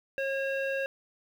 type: tone with low-pass filter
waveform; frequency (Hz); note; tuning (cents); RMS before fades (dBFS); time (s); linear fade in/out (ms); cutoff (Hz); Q
square; 543; C#5; -36; -31; 0.18-0.86; 0; 2300; 5.5
effects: 9-bit